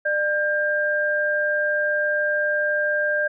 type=tone pair together; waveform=sine; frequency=598 / 1596.5 Hz; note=D5 / G6; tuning=+31 / +31 cents; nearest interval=octave + perfect fourth; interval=1700 cents; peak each=-23 / -21 dBFS; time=0.05-3.28 s; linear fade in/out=10 ms; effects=none